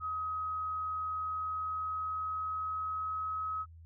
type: tone with pitch glide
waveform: sine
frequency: 1266 to 1277 Hz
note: D#6 to D#6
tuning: +30 to +45 cents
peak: -33 dBFS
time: 0-3.66 s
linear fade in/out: 50 ms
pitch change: +15 cents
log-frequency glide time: 1.13-3.31 s
effects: added 82 Hz sine -50 dBFS peak until 3.85 s